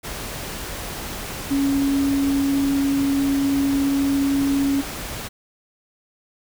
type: tone in noise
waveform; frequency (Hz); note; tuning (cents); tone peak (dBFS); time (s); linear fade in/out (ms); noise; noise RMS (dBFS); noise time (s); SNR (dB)
sine; 277.2; C#4; 0; -17; 1.5-4.82; 20; pink; -31; 0.03-5.29; +11
effects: none